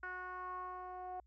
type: tone with low-pass filter sweep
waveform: 10% pulse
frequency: 365.8 Hz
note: F#4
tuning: 20 cents flat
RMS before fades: -45 dBFS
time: 0.03-1.2 s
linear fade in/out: 2 ms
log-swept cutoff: 1500 to 760 Hz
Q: 4.9
effects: added 60 Hz sine -64 dBFS peak until 1.26 s